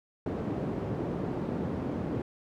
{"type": "band-pass noise", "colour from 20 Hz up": "white", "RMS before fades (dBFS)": -33, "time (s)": [0.26, 2.22], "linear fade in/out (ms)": 2, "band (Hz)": [100, 320], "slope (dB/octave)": 12, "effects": []}